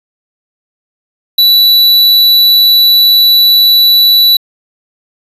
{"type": "tone", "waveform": "square", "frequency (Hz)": 3951, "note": "B7", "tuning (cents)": 0, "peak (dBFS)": -4, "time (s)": [1.38, 4.37], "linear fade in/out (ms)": 5, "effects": ["resampled to 32000 Hz", "7-bit"]}